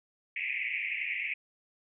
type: band-pass noise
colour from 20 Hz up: white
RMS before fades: -34 dBFS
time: 0.36-1.34 s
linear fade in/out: 5 ms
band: 2000 to 2600 Hz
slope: 96 dB/octave
effects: none